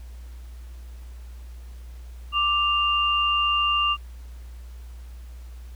sine tone pair together, 1178.1 / 2794 Hz, D6 / F7, +5 / 0 cents, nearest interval octave + minor third, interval 1495 cents, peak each -22 dBFS, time 2.32-3.97 s, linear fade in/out 50 ms, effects added 60 Hz sine -37 dBFS peak until 5.75 s + pink hiss -56 dBFS RMS until 5.75 s

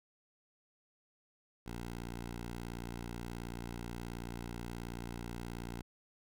10% pulse tone, 58.6 Hz, A#1, 10 cents sharp, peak -33 dBFS, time 1.66-5.82 s, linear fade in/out 5 ms, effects none

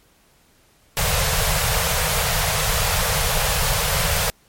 pink band-stop noise, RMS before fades -20 dBFS, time 0.97-4.3 s, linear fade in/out 0 ms, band 180 to 440 Hz, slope 96 dB/octave, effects pink hiss -57 dBFS RMS until 4.48 s + MP3 64 kbps

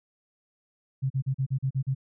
sine tone bursts, 133.3 Hz, C3, 33 cents sharp, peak -23 dBFS, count 8, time 1.02-1.949 s, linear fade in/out 20 ms, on 82 ms, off 39 ms, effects none

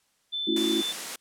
sine tone, 3525 Hz, A7, 2 cents sharp, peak -28 dBFS, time 0.32-0.93 s, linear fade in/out 20 ms
sine chord, F# minor seventh, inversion first, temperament equal with one note detuned, 220 / 277.2 / 329.6 / 363.4 Hz, A3 / C#4 / E4 / F#4, 0 / 0 / 0 / -31 cents, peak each -32 / -32 / -26 / -30 dBFS, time 0.47-0.82 s, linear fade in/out 10 ms
white high-pass noise, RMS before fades -34 dBFS, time 0.56-1.16 s, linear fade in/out 5 ms, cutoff 170 Hz, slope 48 dB/octave
effects white hiss -69 dBFS RMS until 1.2 s + low-pass 10000 Hz 12 dB/octave

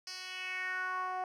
10% pulse tone with band-pass filter sweep, 370 Hz, F#4, in tune, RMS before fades -38 dBFS, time 0.07-1.24 s, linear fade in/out 2 ms, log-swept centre 4900 to 750 Hz, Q 3.4, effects none

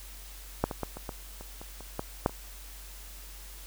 clicks, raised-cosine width 1 ms, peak -10 / -20 / -17 / -25 / -21 / -29 / -28 / -30 / -17 / -9 / -29 dBFS, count 11, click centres 0.64 / 0.712 / 0.833 / 0.97 / 1.092 / 1.41 / 1.615 / 1.807 / 1.994 / 2.261 / 2.295 s, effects added 47 Hz sine -45 dBFS peak until 3.66 s + white hiss -49 dBFS RMS until 3.66 s

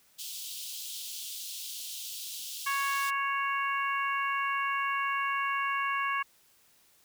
pink high-pass noise, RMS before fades -40 dBFS, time 0.18-3.11 s, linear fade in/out 20 ms, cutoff 3000 Hz, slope 48 dB/octave
harmonic tone, 554 Hz, C#5, 1 cent flat, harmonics 2 / 3 / 4 / 5, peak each -30 / -34 / -36 / -38 dBFS, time 2.66-6.23 s, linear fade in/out 10 ms
effects white hiss -64 dBFS RMS until 7.04 s

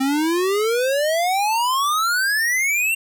square exponential sweep, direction up, 261.6 to 2763 Hz, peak -18 dBFS, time 0-2.95 s, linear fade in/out 10 ms, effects none

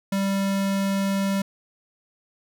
square tone, 196 Hz, G3, in tune, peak -22 dBFS, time 0.12-1.42 s, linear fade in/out 5 ms, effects none

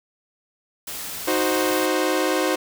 white noise, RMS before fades -32 dBFS, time 0.87-1.86 s, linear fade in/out 5 ms
sawtooth chord, C diminished, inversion first, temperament equal, 311.1 / 370 / 523.3 Hz, Eb4 / Gb4 / C5, 0 / 0 / 0 cents, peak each -20 dBFS, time 1.27-2.56 s, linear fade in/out 10 ms
effects none

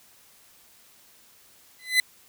30% pulse tone with exponential growth, 2016 Hz, B6, 35 cents sharp, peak -11 dBFS, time 1.79-2 s, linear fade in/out 2 ms, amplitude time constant 44 ms, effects white hiss -56 dBFS RMS until 2.28 s

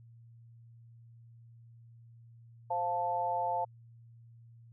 sine chord, F major, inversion second, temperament equal, 523.3 / 698.5 / 880 Hz, C5 / F5 / A5, 0 / 0 / 0 cents, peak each -38 / -34 / -32 dBFS, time 2.7-3.65 s, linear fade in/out 10 ms, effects added 116 Hz sine -53 dBFS peak until 4.72 s

